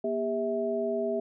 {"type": "tone cluster", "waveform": "sine", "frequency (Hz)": [238.4, 402.2, 651], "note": ["A#3", "G4", "E5"], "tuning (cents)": [39, 44, -22], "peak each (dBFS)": [-34, -30, -30], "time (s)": [0.04, 1.2], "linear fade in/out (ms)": 5, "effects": []}